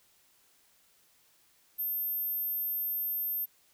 sine tone, 13290 Hz, G#9, in tune, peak -30 dBFS, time 1.78-3.46 s, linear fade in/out 20 ms, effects white hiss -66 dBFS RMS until 3.73 s

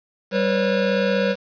square tone cluster, 195 / 488.1 / 544 Hz, G3 / B4 / C#5, -9 / -20 / -33 cents, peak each -23 dBFS, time 0.31-1.36 s, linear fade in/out 50 ms, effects resampled to 11025 Hz + 7-bit

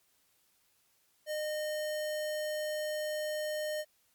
sine tone with sample-and-hold, 609 Hz, D#5, 37 cents flat, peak -32 dBFS, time 1.26-3.85 s, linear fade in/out 50 ms, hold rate 2450 Hz, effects white hiss -71 dBFS RMS until 4.14 s + MP3 96 kbps

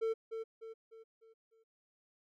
triangle tone with echo, 448.5 Hz, A4, 33 cents sharp, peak -29 dBFS, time 0.01-0.14 s, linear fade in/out 20 ms, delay 300 ms, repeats 5, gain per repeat -7 dB, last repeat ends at 1.64 s, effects none

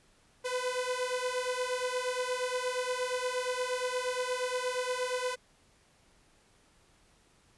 sawtooth beating tone pair, 498.3 / 506.8 Hz, B4 / B4, +15 / +45 cents, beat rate 8.5 Hz, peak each -30 dBFS, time 0.44-5.36 s, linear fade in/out 20 ms, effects pink hiss -65 dBFS RMS until 7.57 s + resampled to 24000 Hz

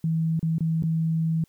sine tone with dropouts, 162 Hz, E3, 30 cents flat, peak -21 dBFS, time 0.04-1.44 s, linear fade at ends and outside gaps 2 ms, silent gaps 0.394-0.428 / 0.583-0.606 / 0.825-0.836 s, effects white hiss -66 dBFS RMS until 1.48 s

